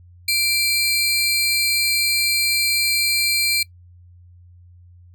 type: tone pair together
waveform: sawtooth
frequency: 2349 / 4188 Hz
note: D7 / C8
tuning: 0 / +1 cents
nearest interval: minor seventh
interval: 1001 cents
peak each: -17 dBFS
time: 0.28-3.63 s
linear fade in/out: 5 ms
effects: noise-tail reverb RT60 0.1 s tail -23 dB re dry + added 88 Hz sine -44 dBFS peak until 5.14 s